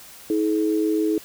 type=tone pair together; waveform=sine; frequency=320.1 / 427.3 Hz; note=D#4 / G#4; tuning=+49 / +49 cents; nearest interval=perfect fourth; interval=500 cents; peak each=-20 / -23 dBFS; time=0.3-1.18 s; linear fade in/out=2 ms; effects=white hiss -44 dBFS RMS until 1.24 s